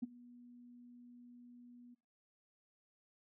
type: tone with ADSR envelope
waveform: sine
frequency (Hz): 243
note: B3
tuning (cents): -28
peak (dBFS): -33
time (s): 0.02-1.95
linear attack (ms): 13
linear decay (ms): 21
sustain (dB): -22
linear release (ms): 16
effects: noise-tail reverb RT60 0.4 s tail -23 dB re dry + tanh soft clip ceiling -30 dBFS